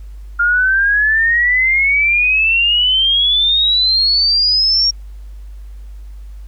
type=exponential sweep; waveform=sine; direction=up; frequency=1401 to 5600 Hz; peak=-10 dBFS; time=0.39-4.91 s; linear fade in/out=10 ms; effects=added 50 Hz sine -29 dBFS peak until 6.47 s + pink hiss -55 dBFS RMS until 6.47 s